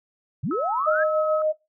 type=linear sweep; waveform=sine; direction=up; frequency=100.9 to 1690 Hz; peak=-23 dBFS; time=0.43-1.04 s; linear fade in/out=10 ms
type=tone with pitch glide; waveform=sine; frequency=1292 to 1282.3 Hz; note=E6 to E6; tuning=-35 to -48 cents; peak=-27 dBFS; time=0.51-1.42 s; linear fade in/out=2 ms; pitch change=-13 cents; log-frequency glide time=1.16-1.22 s
type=tone with tremolo; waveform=sine; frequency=619 Hz; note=D#5; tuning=9 cents flat; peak=-18 dBFS; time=0.86-1.53 s; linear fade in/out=20 ms; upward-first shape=sine; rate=6.9 Hz; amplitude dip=35%
effects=noise-tail reverb RT60 0.2 s tail -18 dB re dry